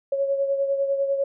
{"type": "beating tone pair", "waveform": "sine", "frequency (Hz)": [551, 561], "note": ["C#5", "C#5"], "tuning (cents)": [-11, 21], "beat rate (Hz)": 10, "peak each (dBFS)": [-21, -30], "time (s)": [0.12, 1.24], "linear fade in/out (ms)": 5, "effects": []}